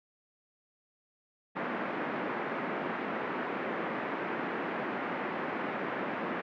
pink band-pass noise, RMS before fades -35 dBFS, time 1.55-6.42 s, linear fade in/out 20 ms, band 210 to 2100 Hz, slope 24 dB/octave, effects none

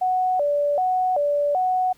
sine tone with vibrato, 655 Hz, E5, 11 cents flat, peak -18 dBFS, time 0.01-1.93 s, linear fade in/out 10 ms, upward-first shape square, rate 1.3 Hz, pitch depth 210 cents each way, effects pink hiss -57 dBFS RMS until 1.97 s

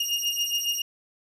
30% pulse beating tone pair, 2837 / 2844.2 Hz, F7 / F7, +27 / +31 cents, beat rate 7.2 Hz, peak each -25 dBFS, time 0-0.82 s, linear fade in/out 5 ms, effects resampled to 32000 Hz + 9-bit

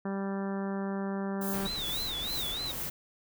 harmonic tone, 196 Hz, G3, in tune, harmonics 1 / 2 / 3 / 4 / 5 / 6 / 7 / 8 / 9, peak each -32 / -38 / -42 / -44 / -46 / -48 / -49 / -50 / -51 dBFS, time 0.05-1.67 s, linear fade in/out 5 ms
violet noise with tremolo, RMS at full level -36 dBFS, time 1.41-2.9 s, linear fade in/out 5 ms, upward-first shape triangle, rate 2.3 Hz, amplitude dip 95%
pink noise, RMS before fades -41 dBFS, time 1.53-2.9 s, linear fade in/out 10 ms
sine tone with vibrato, 3729 Hz, A#7, in tune, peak -33 dBFS, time 1.65-2.72 s, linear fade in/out 10 ms, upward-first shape sine, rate 3.3 Hz, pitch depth 160 cents each way
effects none

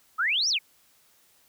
sine exponential two-way sweep, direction up then down, 1227 to 5990 to 2121 Hz, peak -22 dBFS, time 0.18-0.59 s, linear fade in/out 20 ms, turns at 0.49 s, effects white hiss -62 dBFS RMS until 1.48 s

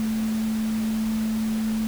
sine tone in noise, 220 Hz, A3, in tune, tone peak -22 dBFS, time 0-1.87 s, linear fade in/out 0 ms, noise pink, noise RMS -38 dBFS, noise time 0-1.87 s, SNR +13 dB, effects none

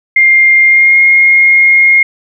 sine tone with pitch glide, 2112 to 2140 Hz, C7 to C7, +16 to +38 cents, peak -3 dBFS, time 0.16-2.03 s, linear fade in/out 5 ms, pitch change +22 cents, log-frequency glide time 0.66-0.99 s, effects none

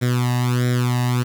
sawtooth tone with flanger, 123.47 Hz, B2, in tune, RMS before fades -19 dBFS, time 0.01-1.24 s, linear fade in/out 20 ms, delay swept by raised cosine 0.54 to 1.08 ms, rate 1.5 Hz, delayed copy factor +0.9, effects 7-bit

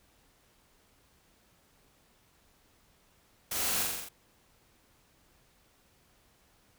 white noise with echo, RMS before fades -34 dBFS, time 3.51-3.83 s, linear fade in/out 5 ms, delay 43 ms, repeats 6, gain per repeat -2 dB, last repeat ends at 4.088 s, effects pink hiss -66 dBFS RMS until 6.78 s

